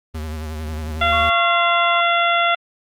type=tone with vibrato; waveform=square; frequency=77.78 Hz; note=D#2; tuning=in tune; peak=-25 dBFS; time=0.14-1.3 s; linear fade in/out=10 ms; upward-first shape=sine; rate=11 Hz; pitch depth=53 cents each way
type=harmonic tone; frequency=687 Hz; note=F5; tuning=29 cents flat; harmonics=1 / 2 / 3 / 4 / 5; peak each=-19 / -18 / -22 / -25 / -24 dBFS; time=1.01-2.55 s; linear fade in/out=5 ms
type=tone with pitch glide; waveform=sine; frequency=1108.7 to 1053.1 Hz; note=C#6 to C6; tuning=0 to +11 cents; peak=-23 dBFS; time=1.12-2.01 s; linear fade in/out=10 ms; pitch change=-89 cents; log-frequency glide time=1.32-1.64 s
effects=Opus 24 kbps